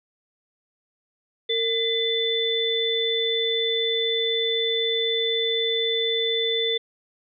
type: tone cluster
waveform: sine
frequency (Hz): 456.9 / 2024 / 3512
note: A#4 / B6 / A7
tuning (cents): -35 / +42 / -4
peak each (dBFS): -25 / -32 / -23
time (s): 1.49-6.78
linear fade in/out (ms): 10
effects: none